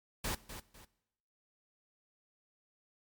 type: noise with echo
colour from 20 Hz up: pink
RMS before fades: -36 dBFS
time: 0.24-0.35 s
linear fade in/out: 5 ms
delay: 250 ms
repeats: 2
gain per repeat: -10 dB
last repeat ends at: 0.85 s
effects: noise-tail reverb RT60 0.9 s tail -20 dB re dry + MP3 96 kbps